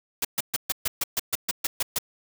white noise bursts, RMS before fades -25 dBFS, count 12, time 0.22-1.986 s, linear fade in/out 5 ms, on 28 ms, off 130 ms, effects none

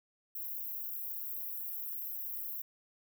white high-pass noise, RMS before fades -40 dBFS, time 0.35-2.62 s, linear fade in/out 5 ms, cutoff 12000 Hz, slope 96 dB/octave, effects none

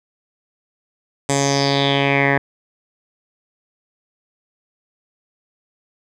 10% pulse tone with low-pass filter sweep, 139.4 Hz, C#3, 10 cents sharp, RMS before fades -17 dBFS, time 1.29-2.38 s, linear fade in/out 2 ms, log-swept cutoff 8000 to 1700 Hz, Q 4.9, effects none

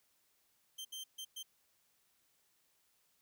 sawtooth tone bursts at uneven times, 3136 Hz, G7, in tune, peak -40 dBFS, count 4, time 0.78-0.85 / 0.92-1.04 / 1.18-1.25 / 1.36-1.43 s, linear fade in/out 10 ms, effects white hiss -75 dBFS RMS until 3.21 s

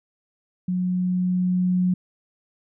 sine tone with level ramp, 181.7 Hz, F#3, 31 cents flat, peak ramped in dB -21 to -17 dBFS, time 0.68-1.94 s, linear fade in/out 5 ms, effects none

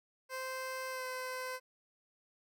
15% pulse tone with pitch glide, 520 to 512.2 Hz, C5 to C5, -11 to -37 cents, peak -32 dBFS, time 0.29-1.6 s, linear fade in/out 50 ms, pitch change -26 cents, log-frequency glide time 0.9-1.05 s, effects none

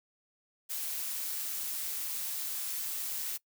blue noise with amplitude modulation, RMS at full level -35 dBFS, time 0.69-3.38 s, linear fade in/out 20 ms, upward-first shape sine, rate 150 Hz, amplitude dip 25%, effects noise-tail reverb RT60 0.1 s tail -22 dB re dry

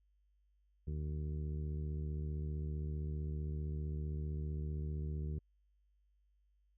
harmonic tone, 75.4 Hz, D2, 46 cents sharp, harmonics 1 / 2 / 3 / 4 / 5 / 6, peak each -38 / -42 / -53 / -57 / -53 / -60 dBFS, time 0.87-5.39 s, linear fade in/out 5 ms, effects added 50 Hz sine -70 dBFS peak until 6.77 s

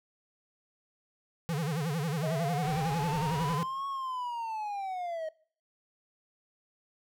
square tone with vibrato, 154.8 Hz, D#3, 9 cents flat, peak -30 dBFS, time 1.49-3.63 s, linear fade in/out 0 ms, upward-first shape sine, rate 11 Hz, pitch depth 190 cents each way
triangle linear two-way sweep, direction up then down, 622.3 to 1108.7 to 622.3 Hz, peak -31 dBFS, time 2.23-5.29 s, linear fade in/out 5 ms, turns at 3.87 s
pink low-pass noise, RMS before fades -44 dBFS, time 2.64-3.55 s, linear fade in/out 2 ms, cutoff 5000 Hz, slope 12 dB/octave
effects noise-tail reverb RT60 0.5 s tail -22 dB re dry

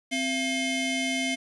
30% pulse ring-modulated tone, 939 Hz, A#5, 12 cents sharp, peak -20 dBFS, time 0.11-1.36 s, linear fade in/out 20 ms, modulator 1200 Hz, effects resampled to 24000 Hz + 9-bit

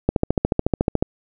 click train, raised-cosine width 2 ms, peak -3 dBFS, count 14, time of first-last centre 0.09-1.025 s, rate 13.9 Hz, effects none

